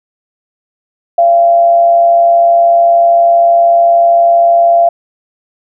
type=tone with frequency modulation; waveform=sine; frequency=684 Hz; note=F5; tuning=36 cents flat; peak=-4 dBFS; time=1.18-4.89 s; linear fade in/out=5 ms; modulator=113 Hz; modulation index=0.26; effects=none